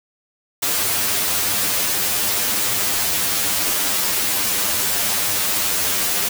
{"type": "noise with comb filter", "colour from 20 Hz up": "white", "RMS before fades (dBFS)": -20, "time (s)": [0.62, 6.29], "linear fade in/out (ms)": 10, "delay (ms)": 10, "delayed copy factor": 0.9, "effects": []}